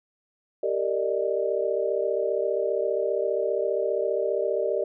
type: chord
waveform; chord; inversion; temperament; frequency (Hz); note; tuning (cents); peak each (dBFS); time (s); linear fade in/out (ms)
sine; Eb major seventh; first; equal with one note detuned; 392 / 459.5 / 587.3 / 622.3; G4 / Bb4 / D5 / Eb5; 0 / -25 / 0 / 0; -28 / -28 / -28 / -30; 0.63-4.84; 5
effects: none